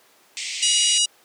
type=band-pass noise; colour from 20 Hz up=pink; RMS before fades=-30 dBFS; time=0.37-0.98 s; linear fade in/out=0 ms; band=2000 to 8600 Hz; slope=96 dB/octave
type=harmonic tone; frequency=963 Hz; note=B5; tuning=44 cents flat; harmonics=3 / 4 / 5 / 6 / 7 / 8 / 9 / 10; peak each=-20 / -26 / -27 / -24 / -28 / -27 / -28 / -29 dBFS; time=0.62-1.06 s; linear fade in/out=10 ms
effects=pink hiss -55 dBFS RMS until 1.24 s + high-pass 400 Hz 12 dB/octave